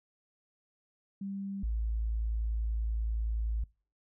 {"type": "tone pair in turn", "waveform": "sine", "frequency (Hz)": [196.9, 55.25], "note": ["G3", "A1"], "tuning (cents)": [8, 8], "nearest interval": "octave + minor seventh", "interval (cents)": 2200, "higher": "first", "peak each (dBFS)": [-35, -29], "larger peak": "second", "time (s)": [[1.21, 1.63], [1.63, 3.64]], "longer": "second", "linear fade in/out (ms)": 5, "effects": ["noise-tail reverb RT60 0.4 s tail -25 dB re dry"]}